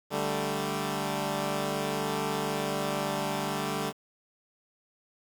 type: chord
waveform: 10% pulse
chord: D suspended fourth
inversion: none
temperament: equal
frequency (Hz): 146.83 / 196 / 220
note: D3 / G3 / A3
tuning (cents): 0 / 0 / 0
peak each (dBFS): -25 / -24 / -26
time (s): 0.1-3.93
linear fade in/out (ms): 50
effects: 9-bit